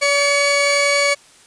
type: tone pair together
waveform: sawtooth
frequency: 570 / 2249 Hz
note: C#5 / C#7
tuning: +48 / +24 cents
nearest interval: 2 octaves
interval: 2376 cents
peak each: -13 dBFS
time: 0.01-1.15 s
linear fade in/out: 20 ms
effects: white hiss -48 dBFS RMS until 1.46 s + resampled to 22050 Hz